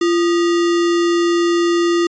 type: tone with sample-and-hold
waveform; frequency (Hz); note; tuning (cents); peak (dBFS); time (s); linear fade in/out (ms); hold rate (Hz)
sine; 343; F4; -31; -12; 0.01-2.07; 5; 1575
effects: resampled to 16000 Hz

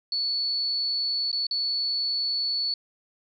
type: tone with dropouts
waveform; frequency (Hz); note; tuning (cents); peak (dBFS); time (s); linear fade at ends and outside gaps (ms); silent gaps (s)
sine; 4435; C#8; 0; -24; 0.12-2.74; 2; 1.316-1.328 / 1.468-1.51
effects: none

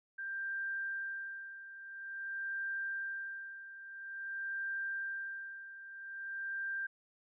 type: tone with tremolo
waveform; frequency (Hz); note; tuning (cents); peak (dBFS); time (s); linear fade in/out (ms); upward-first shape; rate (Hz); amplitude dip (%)
sine; 1583; G6; +17; -35; 0.18-6.87; 10; sine; 0.49; 75
effects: none

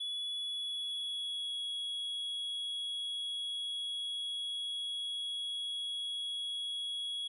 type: tone with pitch glide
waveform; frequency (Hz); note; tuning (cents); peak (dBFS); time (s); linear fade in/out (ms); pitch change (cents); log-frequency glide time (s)
triangle; 3400 to 3338; G#7 to G#7; +40 to +8; -34; 0-7.28; 10; -32; 0.35-1.63
effects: resampled to 32000 Hz

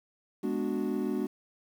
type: chord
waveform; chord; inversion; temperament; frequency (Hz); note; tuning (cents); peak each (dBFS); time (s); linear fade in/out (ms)
triangle; G# half-diminished seventh; none; equal; 207.7 / 246.9 / 293.7 / 370; G#3 / B3 / D4 / F#4; 0 / 0 / 0 / 0; -32; 0.43-1.27; 10
effects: 9-bit

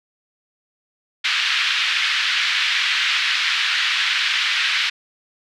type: band-pass noise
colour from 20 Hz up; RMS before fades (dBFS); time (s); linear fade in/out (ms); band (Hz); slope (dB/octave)
white; -20; 1.24-4.9; 10; 1500 to 3700; 24
effects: none

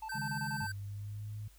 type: tone bursts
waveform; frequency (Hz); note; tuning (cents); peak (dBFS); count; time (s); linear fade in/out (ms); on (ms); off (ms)
triangle; 880; A5; 0; -37; 7; 0.02-0.669; 5; 67; 30
type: tone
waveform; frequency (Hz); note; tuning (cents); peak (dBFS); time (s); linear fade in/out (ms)
square; 1552; G6; -18; -39; 0.09-0.72; 5
type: chord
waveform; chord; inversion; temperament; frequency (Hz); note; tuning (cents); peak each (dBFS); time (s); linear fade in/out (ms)
sine; C# suspended second; none; just; 138.59 / 155.92 / 207.9; C#3 / D#3 / G#3; 0 / +4 / +2; -40 / -43 / -43; 0.14-0.66; 20
type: tone with pitch glide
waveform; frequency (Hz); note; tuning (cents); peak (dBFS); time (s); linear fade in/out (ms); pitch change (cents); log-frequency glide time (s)
sine; 99.8 to 105.67; G2 to G#2; +32 to +30; -39; 0.61-1.48; 5; +98; 0.76-1.3
effects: added 50 Hz sine -58 dBFS peak until 1.58 s + white hiss -65 dBFS RMS until 1.58 s

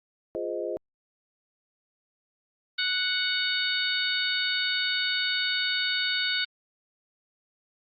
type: chord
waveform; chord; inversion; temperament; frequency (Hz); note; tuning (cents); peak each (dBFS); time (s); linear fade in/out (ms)
sine; F minor seventh; none; equal with one note detuned; 349.2 / 415.3 / 515.5 / 622.3; F4 / Ab4 / C5 / Eb5; 0 / 0 / -26 / 0; -34; 0.35-0.77; 0
type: harmonic tone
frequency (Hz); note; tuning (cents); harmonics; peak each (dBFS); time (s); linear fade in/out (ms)
740; F#5; 0; 2 / 3 / 4 / 5 / 6; -30 / -33 / -33 / -30 / -32; 2.78-6.45; 10
effects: Opus 48 kbps

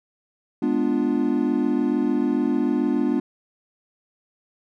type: chord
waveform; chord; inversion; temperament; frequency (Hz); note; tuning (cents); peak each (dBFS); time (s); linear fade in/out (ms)
triangle; G# diminished seventh; none; equal; 207.7 / 246.9 / 293.7 / 349.2; G#3 / B3 / D4 / F4; 0 / 0 / 0 / 0; -26 / -21 / -21 / -25; 0.62-3.2; 5
effects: none

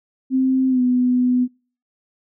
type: tone with pitch glide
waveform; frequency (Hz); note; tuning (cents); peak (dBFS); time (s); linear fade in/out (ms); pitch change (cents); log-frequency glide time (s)
sine; 261.6 to 249.5; C4 to B3; 0 to +18; -14; 0.3-1.48; 50; -82; 0.69-0.81
effects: noise-tail reverb RT60 0.4 s tail -24 dB re dry

